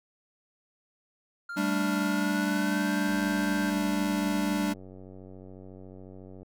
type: tone with pitch glide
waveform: triangle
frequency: 1396.9 to 1568 Hz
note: F6 to G6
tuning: 0 to 0 cents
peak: -33 dBFS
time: 1.49-3.7 s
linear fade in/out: 5 ms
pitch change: +200 cents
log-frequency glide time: 2-2.91 s
type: chord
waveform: square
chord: G suspended second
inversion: none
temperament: equal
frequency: 196 / 220 / 293.7 Hz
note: G3 / A3 / D4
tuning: 0 / 0 / 0 cents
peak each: -30 / -34 / -30 dBFS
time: 1.56-4.74 s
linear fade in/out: 20 ms
type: click train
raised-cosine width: 2 ms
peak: -34 dBFS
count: 315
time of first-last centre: 3.09-6.43 s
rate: 94 Hz
effects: none